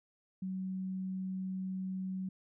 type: tone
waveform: sine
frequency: 188 Hz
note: F#3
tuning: 28 cents sharp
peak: -35 dBFS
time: 0.42-2.29 s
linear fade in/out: 5 ms
effects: none